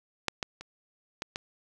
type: clicks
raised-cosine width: 0.2 ms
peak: -9 / -13 / -25 / -16 / -16 dBFS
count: 5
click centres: 0.283 / 0.428 / 0.61 / 1.221 / 1.359 s
effects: none